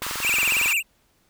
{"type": "high-pass noise", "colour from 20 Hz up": "pink", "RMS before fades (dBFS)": -30, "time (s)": [0.02, 0.73], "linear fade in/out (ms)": 2, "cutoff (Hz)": 920, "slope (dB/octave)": 96}
{"type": "click train", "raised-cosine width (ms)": 1, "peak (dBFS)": -20, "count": 15, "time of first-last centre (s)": [0.02, 0.659], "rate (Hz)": 21.9}
{"type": "tone with vibrato", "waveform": "square", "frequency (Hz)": 2542, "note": "D#7", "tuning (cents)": 36, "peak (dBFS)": -20, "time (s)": [0.21, 0.83], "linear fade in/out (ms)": 50, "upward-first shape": "sine", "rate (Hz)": 17, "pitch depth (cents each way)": 170}
{"effects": ["pink hiss -64 dBFS RMS until 1.29 s"]}